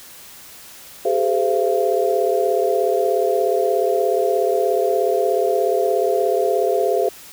sine tone cluster, 391.3 / 428.1 / 514 / 681 Hz, G4 / A4 / C5 / F5, -3 / -47 / -31 / -44 cents, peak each -21 dBFS, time 1.05-7.09 s, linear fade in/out 5 ms, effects white hiss -41 dBFS RMS until 7.32 s

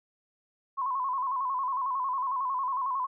sine tone with vibrato, 1046.5 Hz, C6, in tune, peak -27 dBFS, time 0.77-3.07 s, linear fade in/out 20 ms, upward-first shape square, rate 11 Hz, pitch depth 71 cents each way, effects none

